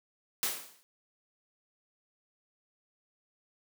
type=noise with exponential decay; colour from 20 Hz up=white; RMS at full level=-28 dBFS; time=0.43-0.83 s; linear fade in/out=0 ms; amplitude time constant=85 ms; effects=high-pass 200 Hz 12 dB/octave